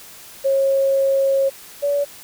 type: tone pair in turn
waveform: sine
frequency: 544 / 571.8 Hz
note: C#5 / D5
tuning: -33 / -46 cents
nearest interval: minor second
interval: 87 cents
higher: second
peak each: -14 / -16 dBFS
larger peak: first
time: 0.44-1.5 / 1.82-2.05 s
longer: first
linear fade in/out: 20 ms
effects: white hiss -41 dBFS RMS until 2.23 s